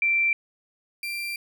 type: tone pair in turn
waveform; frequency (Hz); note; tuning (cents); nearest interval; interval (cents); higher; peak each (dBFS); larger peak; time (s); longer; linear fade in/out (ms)
sine / 35% pulse; 2349 / 2365; D7 / D7; 0 / +12; unison; 12; second; -19 / -27; first; 0.02-0.33 / 1.03-1.36; second; 2
effects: none